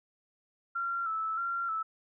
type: tone with vibrato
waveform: sine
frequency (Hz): 1343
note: E6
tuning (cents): +32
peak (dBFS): -30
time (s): 0.75-1.83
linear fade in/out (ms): 10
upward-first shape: square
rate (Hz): 1.6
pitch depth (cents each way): 42
effects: none